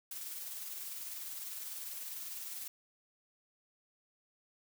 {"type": "noise with tremolo", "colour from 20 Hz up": "blue", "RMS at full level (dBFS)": -42, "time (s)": [0.11, 2.68], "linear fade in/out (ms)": 5, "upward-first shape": "sine", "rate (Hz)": 20, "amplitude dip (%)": 35, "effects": []}